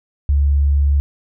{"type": "tone", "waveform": "sine", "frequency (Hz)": 71, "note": "C#2", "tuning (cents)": 42, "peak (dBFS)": -11, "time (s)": [0.29, 1], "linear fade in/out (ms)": 0, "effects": []}